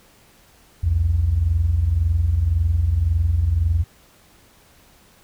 sine tone pair together, 63.3 / 85.16 Hz, B1 / F2, +43 / -43 cents, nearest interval perfect fourth, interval 514 cents, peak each -21 / -16 dBFS, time 0.83-3.84 s, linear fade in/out 10 ms, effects tanh soft clip ceiling -9 dBFS + pink hiss -53 dBFS RMS until 5.23 s

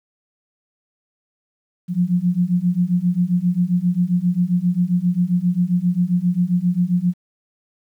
sine beating tone pair, 173.6 / 181.1 Hz, F3 / F#3, -10 / -37 cents, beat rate 7.5 Hz, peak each -19 / -18 dBFS, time 1.88-7.14 s, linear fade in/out 50 ms, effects 9-bit

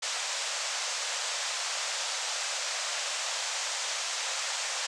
white band-pass noise, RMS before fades -33 dBFS, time 0.02-4.87 s, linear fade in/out 10 ms, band 520 to 7800 Hz, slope 48 dB/octave, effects none

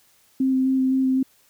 sine tone with vibrato, 262.5 Hz, C4, 6 cents sharp, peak -17 dBFS, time 0.4-1.23 s, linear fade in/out 5 ms, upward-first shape square, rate 3.9 Hz, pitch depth 10 cents each way, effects white hiss -59 dBFS RMS until 1.49 s

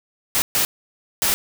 white noise bursts at uneven times, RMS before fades -19 dBFS, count 3, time 0.35-0.42 / 0.55-0.65 / 1.22-1.34 s, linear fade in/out 0 ms, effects none

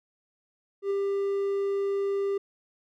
triangle tone with ADSR envelope, 396.9 Hz, G4, 22 cents sharp, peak -21 dBFS, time 0.82-2.38 s, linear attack 87 ms, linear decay 5 ms, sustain -2 dB, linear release 7 ms, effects none

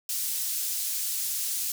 pink high-pass noise, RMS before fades -30 dBFS, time 0.09-1.72 s, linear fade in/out 2 ms, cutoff 6800 Hz, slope 12 dB/octave, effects none

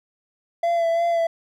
triangle tone with vibrato, 675 Hz, E5, 41 cents sharp, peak -16 dBFS, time 0.63-1.27 s, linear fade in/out 5 ms, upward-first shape sine, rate 2.9 Hz, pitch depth 26 cents each way, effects none

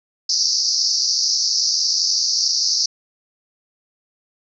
white band-pass noise, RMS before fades -19 dBFS, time 0.29-2.86 s, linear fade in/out 5 ms, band 4500 to 5900 Hz, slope 96 dB/octave, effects none

